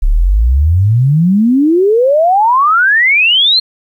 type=exponential sweep; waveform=sine; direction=up; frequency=32.7 to 4262 Hz; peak=-6 dBFS; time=0.02-3.6 s; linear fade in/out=10 ms; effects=8-bit